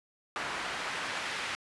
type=noise with band-pass filter sweep; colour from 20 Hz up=pink; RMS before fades=-36 dBFS; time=0.36-1.55 s; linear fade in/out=0 ms; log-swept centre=1400 to 2100 Hz; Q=0.9; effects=resampled to 24000 Hz